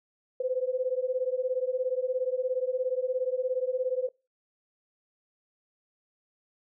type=beating tone pair; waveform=sine; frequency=503 / 520 Hz; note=B4 / C5; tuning=+32 / -11 cents; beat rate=17 Hz; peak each=-29 / -30 dBFS; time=0.4-4.09 s; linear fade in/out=5 ms; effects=noise-tail reverb RT60 0.3 s tail -25 dB re dry